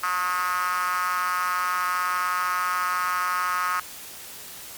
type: tone with high-pass filter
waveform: 5% pulse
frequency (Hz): 180.6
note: F#3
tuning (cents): -42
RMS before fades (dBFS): -25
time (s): 0.03-3.8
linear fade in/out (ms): 5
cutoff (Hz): 1200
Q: 7.5
effects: white hiss -40 dBFS RMS until 4.77 s + MP3 96 kbps